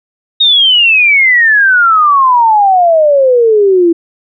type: exponential sweep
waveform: sine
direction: down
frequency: 3757 to 329.6 Hz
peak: -4 dBFS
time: 0.4-3.93 s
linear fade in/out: 10 ms
effects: none